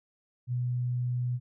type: tone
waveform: sine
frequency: 123.47 Hz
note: B2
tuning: in tune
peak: -27 dBFS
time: 0.47-1.4 s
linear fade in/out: 50 ms
effects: none